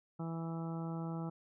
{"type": "harmonic tone", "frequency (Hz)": 164.81, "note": "E3", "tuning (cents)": 0, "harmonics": [1, 2, 3, 4, 5, 6, 7, 8], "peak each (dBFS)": [-38, -45, -51, -52, -50, -56, -57, -53], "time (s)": [0.19, 1.3], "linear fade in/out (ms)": 10, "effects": []}